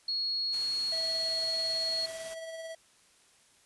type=tone; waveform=sine; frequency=4320 Hz; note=C#8; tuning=45 cents flat; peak=-29 dBFS; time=0.08-2.06 s; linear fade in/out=5 ms
type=noise; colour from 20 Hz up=white; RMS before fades=-45 dBFS; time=0.52-2.35 s; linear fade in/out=20 ms
type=tone with tremolo; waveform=square; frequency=652 Hz; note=E5; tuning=19 cents flat; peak=-38 dBFS; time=0.92-2.75 s; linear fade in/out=5 ms; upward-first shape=triangle; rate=18 Hz; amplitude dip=40%
effects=white hiss -63 dBFS RMS until 3.65 s + resampled to 24000 Hz